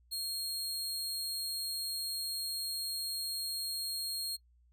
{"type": "tone", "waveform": "sawtooth", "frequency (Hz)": 4252, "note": "C8", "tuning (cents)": 27, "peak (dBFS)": -32, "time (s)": [0.11, 4.37], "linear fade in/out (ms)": 20, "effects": ["noise-tail reverb RT60 0.1 s tail -26 dB re dry", "added 60 Hz sine -63 dBFS peak until 4.72 s"]}